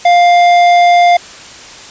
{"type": "tone with tanh clipping", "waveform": "sine", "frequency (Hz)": 701, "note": "F5", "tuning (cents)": 6, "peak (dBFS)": -6, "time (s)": [0.05, 1.17], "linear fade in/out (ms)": 5, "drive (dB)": 13, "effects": ["white hiss -32 dBFS RMS until 1.9 s", "resampled to 16000 Hz"]}